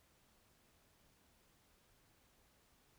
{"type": "silence", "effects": ["pink hiss -72 dBFS RMS until 2.98 s"]}